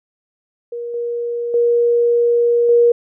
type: tone with level steps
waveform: sine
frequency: 474.3 Hz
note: A#4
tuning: 30 cents sharp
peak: -23 / -19 / -11 / -8 dBFS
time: 0.72-2.92 s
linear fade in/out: 5 ms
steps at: 0.94 / 1.54 / 2.69 s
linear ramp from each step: 2 ms
effects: none